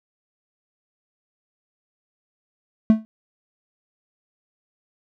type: tone with exponential decay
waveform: triangle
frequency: 219.4 Hz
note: A3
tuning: 5 cents flat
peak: -5 dBFS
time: 2.9-3.05 s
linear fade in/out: 0 ms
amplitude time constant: 32 ms
effects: none